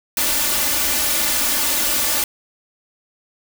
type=noise with comb filter; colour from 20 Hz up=white; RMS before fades=-19 dBFS; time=0.17-2.24 s; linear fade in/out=2 ms; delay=3.4 ms; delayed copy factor=+0.75; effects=none